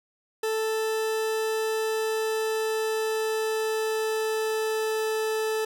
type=tone with pitch glide; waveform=40% pulse; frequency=440 to 437.5 Hz; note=A4 to A4; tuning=0 to -10 cents; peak=-24 dBFS; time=0.43-5.65 s; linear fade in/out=5 ms; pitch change=-10 cents; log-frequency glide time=1.75-5.12 s; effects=none